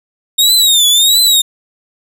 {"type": "tone with vibrato", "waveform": "sawtooth", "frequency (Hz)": 3712, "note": "A#7", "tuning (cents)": -8, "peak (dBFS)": -4, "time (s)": [0.38, 1.42], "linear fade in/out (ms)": 10, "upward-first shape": "triangle", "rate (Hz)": 1.5, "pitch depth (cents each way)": 160, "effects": []}